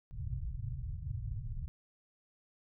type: low-pass noise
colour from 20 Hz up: white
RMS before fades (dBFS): -39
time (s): 0.11-1.68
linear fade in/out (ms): 0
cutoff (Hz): 130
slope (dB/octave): 48
effects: none